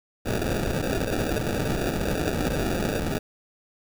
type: noise with sample-and-hold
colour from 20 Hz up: white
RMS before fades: -26 dBFS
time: 0.25-3.19 s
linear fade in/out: 20 ms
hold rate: 1050 Hz
effects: none